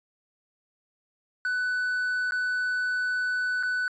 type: tone with dropouts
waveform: triangle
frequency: 1494 Hz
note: F#6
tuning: 16 cents sharp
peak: -23 dBFS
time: 1.45-3.88 s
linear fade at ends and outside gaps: 1 ms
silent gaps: 2.309-2.321 / 3.628-3.633 s
effects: resampled to 16000 Hz